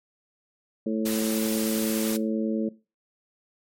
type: harmonic tone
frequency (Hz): 110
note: A2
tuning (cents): 0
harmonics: 2 / 3 / 4 / 5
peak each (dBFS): -26 / -30 / -32 / -34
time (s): 0.86-2.69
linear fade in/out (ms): 5
type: noise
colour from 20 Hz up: white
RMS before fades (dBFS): -32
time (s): 1.05-2.17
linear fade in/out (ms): 10
effects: noise-tail reverb RT60 0.3 s tail -20 dB re dry + MP3 64 kbps